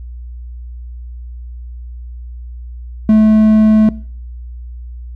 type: tone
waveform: triangle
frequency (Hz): 216.5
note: A3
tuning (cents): -28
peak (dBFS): -3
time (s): 3.09-3.89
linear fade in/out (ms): 2
effects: noise-tail reverb RT60 0.5 s tail -21 dB re dry + added 60 Hz sine -26 dBFS peak until 5.15 s